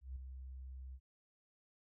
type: tone with ADSR envelope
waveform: sine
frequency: 65 Hz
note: C2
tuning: 11 cents flat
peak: -40 dBFS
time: 0.01-1 s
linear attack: 150 ms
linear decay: 5 ms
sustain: -6 dB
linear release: 57 ms
effects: none